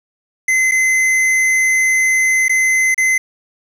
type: tone with dropouts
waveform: square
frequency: 2052 Hz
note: C7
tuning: 34 cents flat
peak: -12 dBFS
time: 0.48-3.18 s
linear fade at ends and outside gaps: 5 ms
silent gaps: 0.713-0.718 / 2.483-2.494 / 2.945-2.978 s
effects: low-pass 11000 Hz 12 dB/octave + 7-bit